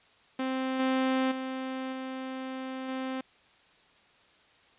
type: tone with level steps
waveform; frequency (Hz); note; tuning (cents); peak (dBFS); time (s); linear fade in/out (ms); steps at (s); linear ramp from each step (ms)
sawtooth; 261.6; C4; 0; -25 / -21 / -29 / -31 / -28; 0.39-3.21; 5; 0.79 / 1.31 / 1.92 / 2.88; 10
effects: white hiss -61 dBFS RMS until 4.78 s + resampled to 8000 Hz